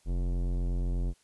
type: tone with tanh clipping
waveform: sine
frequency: 44.18 Hz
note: F1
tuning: 21 cents sharp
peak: -29 dBFS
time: 0.05-1.14 s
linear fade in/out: 50 ms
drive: 18 dB
effects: white hiss -66 dBFS RMS until 1.23 s + resampled to 24000 Hz